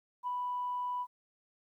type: tone with ADSR envelope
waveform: sine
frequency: 987.8 Hz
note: B5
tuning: in tune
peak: -30 dBFS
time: 0.23-1.07 s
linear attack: 44 ms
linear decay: 5 ms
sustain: -2 dB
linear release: 56 ms
effects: tanh soft clip ceiling -27 dBFS + 12-bit